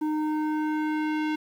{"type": "tone with low-pass filter sweep", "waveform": "square", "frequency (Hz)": 307.2, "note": "D#4", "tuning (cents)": -22, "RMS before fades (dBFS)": -27, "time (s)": [0.01, 1.36], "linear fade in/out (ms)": 10, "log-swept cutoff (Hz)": [770, 2900], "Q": 1.2, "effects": ["9-bit"]}